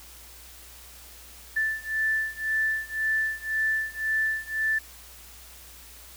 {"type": "beating tone pair", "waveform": "sine", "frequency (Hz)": [1760, 1761.9], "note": ["A6", "A6"], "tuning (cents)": [0, 2], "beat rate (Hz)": 1.9, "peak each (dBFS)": [-28, -27], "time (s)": [1.56, 4.79], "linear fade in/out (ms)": 10, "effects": ["added 60 Hz sine -51 dBFS peak until 6.16 s", "white hiss -48 dBFS RMS until 6.16 s"]}